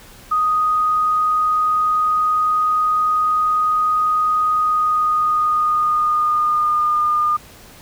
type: tone with pitch glide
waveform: sine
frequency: 1245 to 1212.4 Hz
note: D#6 to D#6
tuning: +1 to -45 cents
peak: -14 dBFS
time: 0.31-7.37 s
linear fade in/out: 10 ms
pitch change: -46 cents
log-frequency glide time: 4.57-7.02 s
effects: pink hiss -43 dBFS RMS until 7.81 s